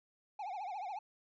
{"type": "tone with vibrato", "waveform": "triangle", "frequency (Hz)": 784, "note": "G5", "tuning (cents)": 0, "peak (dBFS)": -37, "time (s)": [0.39, 0.99], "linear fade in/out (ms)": 5, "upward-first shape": "triangle", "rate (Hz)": 14, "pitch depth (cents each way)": 200, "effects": ["resampled to 16000 Hz"]}